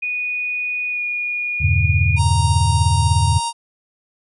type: tone with pitch glide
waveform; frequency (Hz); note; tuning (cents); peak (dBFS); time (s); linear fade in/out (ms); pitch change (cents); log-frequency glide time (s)
sine; 2470 to 2442; D#7 to D#7; -13 to -33; -20; 0.02-2.19; 10; -20; 0.9-1.02
type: chord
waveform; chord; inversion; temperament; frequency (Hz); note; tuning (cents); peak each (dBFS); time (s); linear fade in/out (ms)
sine; E diminished seventh; none; just; 82.41 / 98.89 / 118.67 / 142.4; E2 / G2 / Bb2 / Db3; 0 / +16 / +31 / +47; -17 / -18 / -22 / -22; 1.6-3.4; 20
type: harmonic tone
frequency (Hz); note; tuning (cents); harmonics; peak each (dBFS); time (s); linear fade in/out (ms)
932.3; A#5; 0; 1 / 3 / 4 / 5 / 6 / 7 / 8 / 9 / 10; -21 / -33 / -32 / -32 / -33 / -39 / -37 / -39 / -30; 2.16-3.53; 50
effects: none

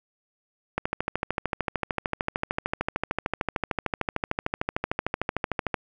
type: click train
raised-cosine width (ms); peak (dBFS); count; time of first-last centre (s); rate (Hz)
0.5; -10; 67; 0.78-5.742; 13.3
effects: none

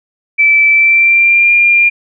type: tone with pitch glide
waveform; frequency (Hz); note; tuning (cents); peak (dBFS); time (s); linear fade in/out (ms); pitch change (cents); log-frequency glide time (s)
sine; 2319 to 2399; D7 to D7; -22 to +36; -5; 0.38-1.9; 20; +58; 0.7-1.5
effects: none

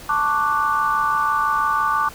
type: chord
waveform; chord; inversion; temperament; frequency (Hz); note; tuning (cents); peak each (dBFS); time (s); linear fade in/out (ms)
sine; D major seventh; second; equal with one note detuned; 884.1 / 1108.7 / 1174.7 / 1480; A5 / C#6 / D6 / F#6; +8 / 0 / 0 / 0; -24 / -25 / -19 / -25; 0.09-2.09; 5
effects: pink hiss -40 dBFS RMS until 2.14 s

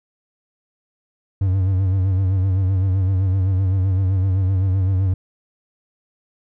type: tone with vibrato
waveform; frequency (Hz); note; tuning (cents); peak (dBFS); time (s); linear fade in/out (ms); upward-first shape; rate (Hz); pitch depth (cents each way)
triangle; 94.7; F#2; +41; -13; 1.41-5.14; 5; sine; 7.8; 61
effects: none

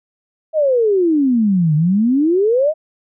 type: exponential two-way sweep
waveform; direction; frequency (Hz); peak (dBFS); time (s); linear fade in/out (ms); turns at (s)
sine; down then up; 649 to 147.4 to 649; -11; 0.53-2.74; 50; 1.75
effects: none

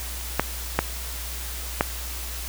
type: clicks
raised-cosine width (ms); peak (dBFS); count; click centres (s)
0.5; -3; 3; 0.396 / 0.79 / 1.809
effects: added 60 Hz sine -33 dBFS peak until 2.48 s + white hiss -35 dBFS RMS until 2.48 s

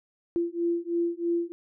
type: beating tone pair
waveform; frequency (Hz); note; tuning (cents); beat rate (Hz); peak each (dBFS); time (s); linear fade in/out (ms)
sine; 340.1 / 343.2; F4 / F4; -46 / -30; 3.1; -28 / -28; 0.36-1.52; 0
effects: none

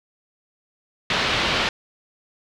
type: low-pass noise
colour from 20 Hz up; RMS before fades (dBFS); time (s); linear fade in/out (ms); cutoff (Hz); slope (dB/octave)
white; -22; 1.1-1.69; 2; 3900; 24
effects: none

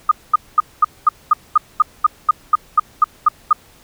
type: tone bursts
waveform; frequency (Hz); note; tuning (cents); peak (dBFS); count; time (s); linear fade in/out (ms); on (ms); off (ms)
sine; 1233; D#6; -16; -6; 15; 0.09-3.53; 5; 24; 220
effects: pink hiss -48 dBFS RMS until 3.83 s

